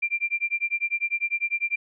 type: tone with tremolo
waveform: sine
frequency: 2372 Hz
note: D7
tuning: 17 cents sharp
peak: -20 dBFS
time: 0.02-1.76 s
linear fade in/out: 10 ms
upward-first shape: sine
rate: 10 Hz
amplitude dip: 100%
effects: none